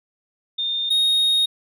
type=tone pair in turn; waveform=sine / triangle; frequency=3632 / 3728 Hz; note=A#7 / A#7; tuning=-46 / -1 cents; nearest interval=unison; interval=45 cents; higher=second; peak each=-21 / -14 dBFS; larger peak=second; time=0.58-0.9 / 0.9-1.46 s; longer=second; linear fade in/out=10 ms; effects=none

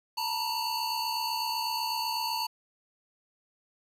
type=tone cluster; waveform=square; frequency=897 / 965 / 4473 Hz; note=A5 / B5 / C#8; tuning=+33 / -40 / +15 cents; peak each=-34 / -35 / -34 dBFS; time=0.17-2.47 s; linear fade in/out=10 ms; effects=resampled to 32000 Hz + 10-bit

